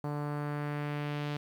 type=tone with low-pass filter sweep; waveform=sawtooth; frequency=146.83 Hz; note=D3; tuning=in tune; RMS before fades=-35 dBFS; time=0.04-1.37 s; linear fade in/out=2 ms; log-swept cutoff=1000 to 3700 Hz; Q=1.4; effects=10-bit